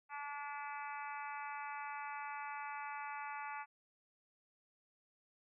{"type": "harmonic tone", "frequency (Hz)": 288.6, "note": "D4", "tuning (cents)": -30, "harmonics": [3, 4, 5, 6, 7, 8, 9], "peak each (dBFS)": [-45, -49, -50, -55, -53, -54, -55], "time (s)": [0.09, 3.66], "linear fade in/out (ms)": 50, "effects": []}